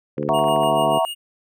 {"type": "harmonic tone", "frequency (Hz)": 73.42, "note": "D2", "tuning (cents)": 0, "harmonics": [2, 3, 4, 5, 6, 7], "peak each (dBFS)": [-29, -29, -29, -29, -29, -29], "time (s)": [0.17, 0.99], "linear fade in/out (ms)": 10}
{"type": "clicks", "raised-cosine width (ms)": 0.5, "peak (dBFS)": -25, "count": 8, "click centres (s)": [0.181, 0.229, 0.288, 0.391, 0.441, 0.484, 0.562, 0.634]}
{"type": "chord", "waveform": "sine", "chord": "F# dominant seventh", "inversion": "third", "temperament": "equal", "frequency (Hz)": [659.3, 740, 932.3, 1108.7], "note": ["E5", "F#5", "A#5", "C#6"], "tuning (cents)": [0, 0, 0, 0], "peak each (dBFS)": [-19, -23, -23, -25], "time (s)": [0.29, 1.05], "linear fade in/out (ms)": 0}
{"type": "tone with tremolo", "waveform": "square", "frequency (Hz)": 2850, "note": "F7", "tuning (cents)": 34, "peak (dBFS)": -27, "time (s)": [0.33, 1.15], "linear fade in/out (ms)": 20, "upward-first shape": "sine", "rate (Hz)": 6.8, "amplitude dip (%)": 80}
{"effects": []}